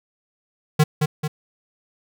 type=tone with echo; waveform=square; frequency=152.2 Hz; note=D#3; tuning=38 cents flat; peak=-12 dBFS; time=0.79-0.84 s; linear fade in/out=10 ms; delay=220 ms; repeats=2; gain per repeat=-5 dB; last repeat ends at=1.28 s; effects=none